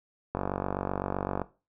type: click train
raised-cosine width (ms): 1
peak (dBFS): -15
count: 52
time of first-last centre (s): 0.35-1.417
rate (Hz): 47.8
effects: noise-tail reverb RT60 0.3 s tail -17 dB re dry